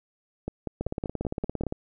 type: two click trains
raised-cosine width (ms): 2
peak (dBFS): -17 / -16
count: 7 / 17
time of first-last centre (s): 0.48-1.636 / 0.81-1.724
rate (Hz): 5.19 / 17.5
effects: none